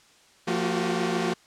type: tone cluster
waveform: sawtooth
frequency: 174.3 / 227.4 / 356.6 / 382.4 Hz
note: F3 / A#3 / F4 / G4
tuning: -3 / -43 / +36 / -43 cents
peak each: -26 dBFS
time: 0.47-1.34 s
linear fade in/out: 10 ms
effects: white hiss -57 dBFS RMS until 1.46 s + low-pass 7000 Hz 12 dB/octave